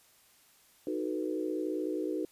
sine chord, B dominant seventh, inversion first, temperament equal, 311.1 / 370 / 440 / 493.9 Hz, D#4 / F#4 / A4 / B4, 0 / 0 / 0 / 0 cents, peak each -34 / -36 / -39 / -39 dBFS, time 0.87-2.25 s, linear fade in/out 2 ms, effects white hiss -63 dBFS RMS until 2.31 s + resampled to 32000 Hz

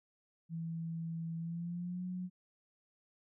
sine tone with pitch glide, 164.81 to 181.81 Hz, E3 to F#3, 0 to -30 cents, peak -37 dBFS, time 0.49-2.3 s, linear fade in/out 50 ms, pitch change +170 cents, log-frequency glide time 1.38-2.05 s, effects none

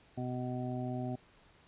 harmonic tone, 125.3 Hz, B2, 25 cents sharp, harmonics 1 / 2 / 3 / 5 / 6, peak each -38 / -38 / -45 / -44 / -45 dBFS, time 0.17-1.16 s, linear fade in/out 10 ms, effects pink hiss -63 dBFS RMS until 1.67 s + resampled to 8000 Hz

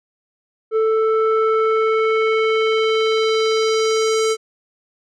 square tone with low-pass filter sweep, 441.1 Hz, A4, 4 cents sharp, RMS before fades -17 dBFS, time 0.71-4.37 s, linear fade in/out 50 ms, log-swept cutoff 910 to 7600 Hz, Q 1.9, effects none

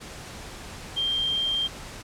sine tone in noise, 3179 Hz, G7, 24 cents sharp, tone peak -23 dBFS, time 0.96-1.68 s, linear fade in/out 20 ms, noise pink, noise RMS -40 dBFS, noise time 0-2.03 s, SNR +14 dB, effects low-pass 9000 Hz 12 dB/octave

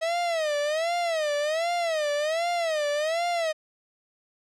45% pulse tone with vibrato, 638 Hz, D#5, 43 cents sharp, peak -24 dBFS, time 0.01-3.53 s, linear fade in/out 20 ms, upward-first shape sine, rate 1.3 Hz, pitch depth 160 cents each way, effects low-pass 7000 Hz 12 dB/octave

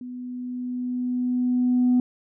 sine tone with level ramp, 248.7 Hz, B3, 12 cents sharp, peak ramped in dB -33 to -14 dBFS, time 0.01-2 s, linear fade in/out 2 ms, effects tanh soft clip ceiling -13 dBFS

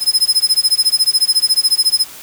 sawtooth tone with tremolo, 5100 Hz, D#8, 42 cents sharp, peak -5 dBFS, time 0-2.06 s, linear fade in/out 50 ms, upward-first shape sine, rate 14 Hz, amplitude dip 100%, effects white hiss -35 dBFS RMS until 2.22 s

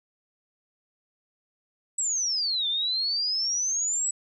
sine exponential two-way sweep, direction down then up, 7920 to 3520 to 7920 Hz, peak -24 dBFS, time 1.98-4.11 s, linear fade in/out 5 ms, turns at 2.68 s, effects none

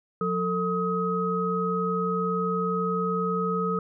sine tone cluster, 179.4 / 447.3 / 1265 Hz, F3 / A4 / D#6, +47 / +28 / +28 cents, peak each -28 dBFS, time 0.21-3.79 s, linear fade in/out 2 ms, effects none

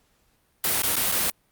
white noise with dropouts, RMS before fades -23 dBFS, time 0.64-1.3 s, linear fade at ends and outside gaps 2 ms, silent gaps 0.821-0.833 / 0.957-0.965 / 1.117-1.121 s, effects pink hiss -66 dBFS RMS until 1.51 s + Opus 48 kbps

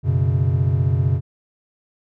triangle chord, F# suspended fourth, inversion none, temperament just, 92.5 / 123.33 / 138.75 Hz, F#2 / B2 / C#3, 0 / -2 / +2 cents, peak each -18 dBFS, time 0.03-1.21 s, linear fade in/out 50 ms, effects none

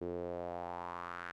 sawtooth tone with band-pass filter sweep, 87.31 Hz, F2, in tune, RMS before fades -42 dBFS, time 0.01-1.32 s, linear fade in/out 10 ms, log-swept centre 380 to 1600 Hz, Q 3.4, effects none

